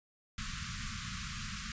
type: band-stop noise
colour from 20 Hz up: pink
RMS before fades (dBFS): -40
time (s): 0.38-1.72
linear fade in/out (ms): 2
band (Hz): 230 to 1100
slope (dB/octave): 96
effects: resampled to 16000 Hz